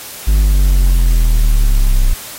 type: exponential sweep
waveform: triangle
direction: down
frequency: 52.4 to 31.33 Hz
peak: -5 dBFS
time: 0.27-2.14 s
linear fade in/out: 10 ms
effects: white hiss -30 dBFS RMS until 2.38 s + AAC 48 kbps